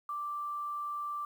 sine tone with quantisation, 1174.7 Hz, D6, in tune, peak -34 dBFS, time 0.09-1.25 s, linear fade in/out 2 ms, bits 10, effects none

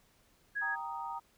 sine tone, 1661.2 Hz, G#6, in tune, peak -32 dBFS, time 0.55-0.76 s, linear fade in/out 20 ms
sine chord, Eb major, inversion first, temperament equal, 784 / 932.3 / 1244.5 Hz, G5 / Bb5 / Eb6, 0 / 0 / 0 cents, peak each -43 / -39 / -43 dBFS, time 0.61-1.2 s, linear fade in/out 20 ms
effects pink hiss -68 dBFS RMS until 1.37 s

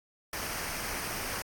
pink noise with comb filter, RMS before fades -36 dBFS, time 0.33-1.42 s, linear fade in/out 2 ms, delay 0.27 ms, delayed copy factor -0.5, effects AAC 64 kbps

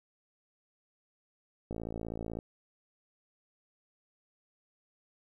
click train, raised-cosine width 2 ms, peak -25 dBFS, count 39, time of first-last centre 1.71-2.389 s, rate 56 Hz, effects 11-bit

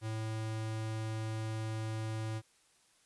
square tone, 110.2 Hz, A2, 3 cents sharp, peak -36 dBFS, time 0.01-2.42 s, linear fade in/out 50 ms, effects white hiss -68 dBFS RMS until 3.05 s + resampled to 24000 Hz

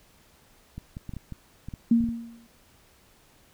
clicks, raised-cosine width 5 ms, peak -24 dBFS, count 11, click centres 0.78 / 0.969 / 1.093 / 1.137 / 1.167 / 1.323 / 1.686 / 1.738 / 2.007 / 2.04 / 2.089 s
sine tone with exponential decay, 232.1 Hz, A#3, 7 cents flat, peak -14 dBFS, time 1.91-2.47 s, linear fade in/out 5 ms, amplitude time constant 120 ms
effects pink hiss -59 dBFS RMS until 3.53 s

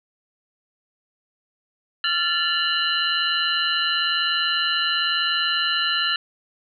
sine tone cluster, 1372 / 1745 / 2830 / 2991 / 4059 Hz, F6 / A6 / F7 / F#7 / B7, -31 / -15 / +22 / +18 / +47 cents, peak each -26 dBFS, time 2.04-6.16 s, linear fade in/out 2 ms, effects none

